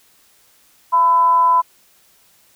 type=tone with frequency modulation; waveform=sine; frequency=1004 Hz; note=B5; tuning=28 cents sharp; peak=-10 dBFS; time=0.92-1.62 s; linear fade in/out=20 ms; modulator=322 Hz; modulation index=0.22; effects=white hiss -54 dBFS RMS until 2.55 s